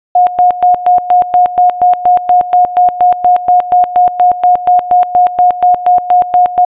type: tone with tremolo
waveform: sine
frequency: 720 Hz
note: F#5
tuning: 47 cents flat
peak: -3 dBFS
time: 0.15-6.65 s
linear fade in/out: 5 ms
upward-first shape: square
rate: 4.2 Hz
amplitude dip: 80%
effects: resampled to 8000 Hz